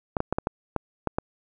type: clicks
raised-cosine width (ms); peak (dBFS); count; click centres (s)
1; -10; 8; 0.168 / 0.204 / 0.326 / 0.385 / 0.471 / 0.763 / 1.073 / 1.185
effects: none